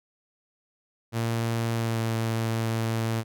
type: tone with pitch glide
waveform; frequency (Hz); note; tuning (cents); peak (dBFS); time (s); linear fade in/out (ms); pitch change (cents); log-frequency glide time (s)
sawtooth; 115.2 to 113.22; A#2 to A2; -20 to +50; -21; 1.12-3.24; 50; -30; 1.74-2.03
effects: none